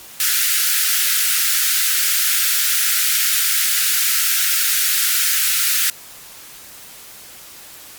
white high-pass noise, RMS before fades -17 dBFS, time 0.2-5.9 s, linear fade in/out 2 ms, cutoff 1300 Hz, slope 96 dB/octave, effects white hiss -39 dBFS RMS until 7.98 s + Opus 48 kbps

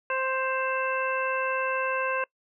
harmonic tone with a mistuned harmonic, 524 Hz, C5, 2 cents sharp, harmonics 1 / 2 / 3 / 4 / 5, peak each -30 / -30 / -31 / -41 / -33 dBFS, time 0.1-2.24 s, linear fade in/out 2 ms, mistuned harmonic 5, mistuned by +24 cents, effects noise-tail reverb RT60 0.1 s tail -24 dB re dry

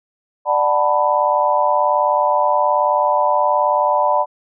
sine chord, B minor seventh, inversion first, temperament just, 592.7 / 740.8 / 889 / 987.8 Hz, D5 / F#5 / A5 / B5, +16 / +2 / +18 / 0 cents, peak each -18 / -21 / -19 / -17 dBFS, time 0.45-4.26 s, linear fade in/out 50 ms, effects none

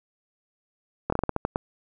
slowing click train, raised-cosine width 1 ms, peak -10 dBFS, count 9, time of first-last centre 1.1-1.559 s, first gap 24 ms, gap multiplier 1.24, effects none

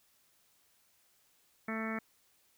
harmonic tone, 221.7 Hz, A3, 13 cents sharp, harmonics 1 / 2 / 3 / 4 / 5 / 6 / 7 / 8 / 9 / 10, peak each -37 / -45 / -45 / -50 / -49 / -43 / -52 / -44 / -48 / -44 dBFS, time 1.68-1.99 s, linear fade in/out 5 ms, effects white hiss -70 dBFS RMS until 2.57 s

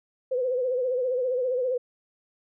sine tone with vibrato, 505 Hz, B4, 39 cents sharp, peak -23 dBFS, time 0.31-1.78 s, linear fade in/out 10 ms, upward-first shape sine, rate 15 Hz, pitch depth 70 cents each way, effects none

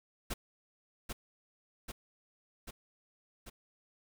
pink noise with echo, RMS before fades -36 dBFS, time 0.3-0.34 s, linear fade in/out 10 ms, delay 790 ms, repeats 4, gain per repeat -3 dB, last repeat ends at 3.5 s, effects none

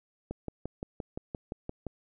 click train, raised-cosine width 2 ms, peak -22 dBFS, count 10, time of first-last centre 0.31-1.867 s, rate 5.78 Hz, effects none

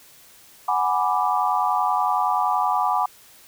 sine chord, G# half-diminished seventh, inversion third, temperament equal, 740 / 830.6 / 987.8 / 1174.7 Hz, F#5 / G#5 / B5 / D6, 0 / 0 / 0 / 0 cents, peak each -24 dBFS, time 0.68-3.06 s, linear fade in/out 5 ms, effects white hiss -50 dBFS RMS until 3.47 s

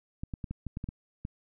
clicks, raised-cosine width 5 ms, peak -23 dBFS, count 9, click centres 0.235 / 0.338 / 0.442 / 0.51 / 0.667 / 0.771 / 0.841 / 0.889 / 1.251 s, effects none

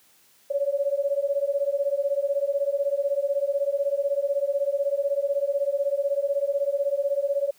sine beating tone pair, 554.4 / 570.4 Hz, C#5 / C#5, 0 / +49 cents, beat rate 16 Hz, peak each -25 dBFS, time 0.5-7.51 s, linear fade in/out 10 ms, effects white hiss -59 dBFS RMS until 7.58 s + high-pass 100 Hz 12 dB/octave

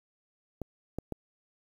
clicks, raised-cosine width 2 ms, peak -22 / -20 / -21 dBFS, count 3, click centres 0.617 / 0.986 / 1.123 s, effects 9-bit

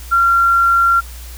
sine tone, 1375 Hz, F6, 27 cents flat, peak -9 dBFS, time 0.11-1.01 s, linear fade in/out 20 ms, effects added 60 Hz sine -30 dBFS peak until 1.37 s + white hiss -38 dBFS RMS until 1.37 s

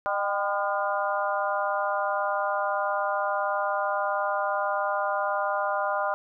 harmonic tone with a mistuned harmonic, 202.9 Hz, G#3, 40 cents flat, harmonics 3 / 4 / 5 / 6 / 7, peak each -29 / -30 / -31 / -32 / -32 dBFS, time 0.06-6.14 s, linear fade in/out 0 ms, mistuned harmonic 4, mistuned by -53 cents, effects none

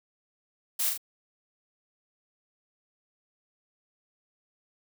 blue noise with echo, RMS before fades -28 dBFS, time 0.79-0.9 s, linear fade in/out 10 ms, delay 39 ms, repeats 2, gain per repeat -4 dB, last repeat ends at 0.978 s, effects none

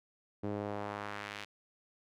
sawtooth tone with band-pass filter sweep, 102.9 Hz, G#2, 16 cents flat, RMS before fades -40 dBFS, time 0.43-1.45 s, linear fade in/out 10 ms, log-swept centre 350 to 2900 Hz, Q 1.1, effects none

